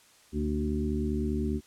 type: harmonic tone with a mistuned harmonic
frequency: 75.1 Hz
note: D2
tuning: 39 cents sharp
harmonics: 1 / 2 / 3 / 4 / 5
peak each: -31 / -38 / -31 / -35 / -35 dBFS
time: 0.32-1.61 s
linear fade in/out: 50 ms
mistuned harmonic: 4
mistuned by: -29 cents
effects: white hiss -59 dBFS RMS until 1.66 s + low-pass 10000 Hz 12 dB/octave

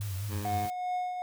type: tone with vibrato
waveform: sine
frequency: 98 Hz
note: G2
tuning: in tune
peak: -32 dBFS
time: 0-0.66 s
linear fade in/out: 5 ms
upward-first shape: triangle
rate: 4.9 Hz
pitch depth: 130 cents each way
type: noise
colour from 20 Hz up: white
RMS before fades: -46 dBFS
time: 0.01-0.7 s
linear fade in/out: 0 ms
type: tone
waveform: 15% pulse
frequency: 103.6 Hz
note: G#2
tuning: 4 cents flat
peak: -30 dBFS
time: 0.28-0.7 s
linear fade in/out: 50 ms
type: tone with tremolo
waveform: triangle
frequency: 726 Hz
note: F#5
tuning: 33 cents flat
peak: -26 dBFS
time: 0.45-1.22 s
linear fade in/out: 0 ms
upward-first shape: triangle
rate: 2.5 Hz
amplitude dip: 50%
effects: none

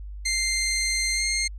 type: tone with pitch glide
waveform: 15% pulse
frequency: 2093 to 2120 Hz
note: C7 to C7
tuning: 0 to +22 cents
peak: -16 dBFS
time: 0.25-1.48 s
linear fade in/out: 10 ms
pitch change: +22 cents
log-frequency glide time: 1.14-1.23 s
effects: added 50 Hz sine -34 dBFS peak until 1.58 s + resampled to 22050 Hz

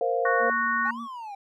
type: chord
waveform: sine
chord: Bb suspended second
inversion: none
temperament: equal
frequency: 466.2 / 523.3 / 698.5 Hz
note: Bb4 / C5 / F5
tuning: 0 / 0 / 0 cents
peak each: -27 dBFS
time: 0.01-0.5 s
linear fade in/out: 2 ms
type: harmonic tone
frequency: 370 Hz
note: F#4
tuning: in tune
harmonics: 3 / 4 / 5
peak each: -26 / -27 / -28 dBFS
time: 0.25-0.91 s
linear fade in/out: 5 ms
type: tone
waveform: sine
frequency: 233.1 Hz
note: A#3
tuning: in tune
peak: -35 dBFS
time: 0.39-1.08 s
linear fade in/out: 50 ms
type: exponential two-way sweep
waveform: triangle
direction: up then down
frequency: 781 to 1174.7 to 781 Hz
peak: -33 dBFS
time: 0.85-1.35 s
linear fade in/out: 5 ms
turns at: 1.01 s
effects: none

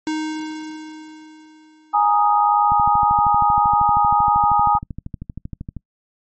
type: tone with exponential decay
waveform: square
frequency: 311.1 Hz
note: D#4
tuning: in tune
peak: -20 dBFS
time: 0.07-2.47 s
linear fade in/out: 1 ms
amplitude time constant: 520 ms
type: chord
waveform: sine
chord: Ab suspended second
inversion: none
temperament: equal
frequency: 830.6 / 932.3 / 1244.5 Hz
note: Ab5 / Bb5 / Eb6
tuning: 0 / 0 / 0 cents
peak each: -15 / -20 / -18 dBFS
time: 1.93-4.79 s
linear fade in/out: 20 ms
type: click train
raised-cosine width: 5 ms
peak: -17 dBFS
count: 40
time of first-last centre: 2.72-5.767 s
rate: 12.8 Hz
effects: noise-tail reverb RT60 0.1 s tail -26 dB re dry + MP3 32 kbps

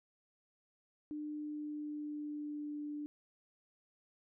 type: tone with pitch glide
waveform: sine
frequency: 300 to 295.5 Hz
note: D4 to D4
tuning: +37 to +11 cents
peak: -39 dBFS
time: 1.11-3.06 s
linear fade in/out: 0 ms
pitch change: -26 cents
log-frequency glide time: 1.31-2.79 s
effects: none

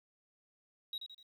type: tone with echo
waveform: sine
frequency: 3828 Hz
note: A#7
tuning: 45 cents sharp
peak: -35 dBFS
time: 0.93-0.98 s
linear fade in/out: 2 ms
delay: 83 ms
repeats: 3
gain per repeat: -7 dB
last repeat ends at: 1.229 s
effects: tanh soft clip ceiling -36 dBFS + 12-bit

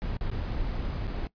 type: noise with dropouts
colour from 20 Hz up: brown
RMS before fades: -31 dBFS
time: 0.02-1.27 s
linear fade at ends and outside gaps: 0 ms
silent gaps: 0.168-0.21 / 0.3-0.315 / 0.429-0.433 / 1.069-1.078 s
effects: noise-tail reverb RT60 0.1 s tail -19 dB re dry + resampled to 11025 Hz

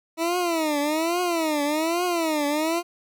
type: tone with vibrato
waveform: 20% pulse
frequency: 321.8 Hz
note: E4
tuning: 42 cents flat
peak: -17 dBFS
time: 0.17-2.83 s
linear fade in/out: 50 ms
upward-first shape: triangle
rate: 1.2 Hz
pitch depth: 210 cents each way
effects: none

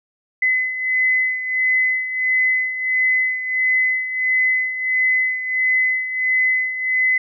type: beating tone pair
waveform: sine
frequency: 2026 / 2027.5 Hz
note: B6 / B6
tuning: +44 / +45 cents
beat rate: 1.5 Hz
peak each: -17 / -23 dBFS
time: 0.42-7.18 s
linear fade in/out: 5 ms
effects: none

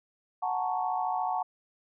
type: tone cluster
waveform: sine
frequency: 738 / 867 / 921 / 1111 Hz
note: F#5 / A5 / A#5 / C#6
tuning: -5 / -26 / -21 / +4 cents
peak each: -30 / -33 / -36 / -36 dBFS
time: 0.42-1.43 s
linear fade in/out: 10 ms
effects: none

